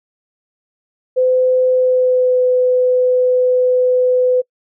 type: tone with pitch glide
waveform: sine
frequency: 510 to 503.3 Hz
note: C5 to B4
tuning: -44 to +33 cents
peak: -10 dBFS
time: 1.16-4.42 s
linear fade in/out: 20 ms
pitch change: -23 cents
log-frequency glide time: 1.69-2.42 s
effects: noise-tail reverb RT60 0.1 s tail -26 dB re dry